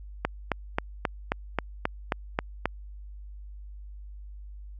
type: click train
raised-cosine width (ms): 0.5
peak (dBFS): -9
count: 10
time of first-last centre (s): 0.25-2.656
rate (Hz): 3.74
effects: added 50 Hz sine -40 dBFS peak until 4.79 s